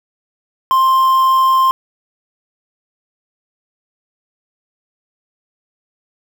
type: tone with quantisation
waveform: triangle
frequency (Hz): 1051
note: C6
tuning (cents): +7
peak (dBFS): -7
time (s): 0.71-1.71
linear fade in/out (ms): 0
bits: 5
effects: none